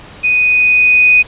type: tone with level ramp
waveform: sine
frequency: 2489 Hz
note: D#7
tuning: in tune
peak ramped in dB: -9 to -4 dBFS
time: 0.23-1.23 s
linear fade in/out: 20 ms
effects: pink hiss -35 dBFS RMS until 1.27 s + resampled to 8000 Hz